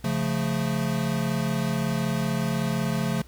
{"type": "chord", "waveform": "square", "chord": "Db augmented", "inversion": "none", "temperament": "equal", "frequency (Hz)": [138.59, 174.61, 220], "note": ["Db3", "F3", "A3"], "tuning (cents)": [0, 0, 0], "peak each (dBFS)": -29, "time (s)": [0.04, 3.22], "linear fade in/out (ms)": 5, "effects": ["added 60 Hz sine -47 dBFS peak until 3.27 s", "pink hiss -55 dBFS RMS until 3.27 s"]}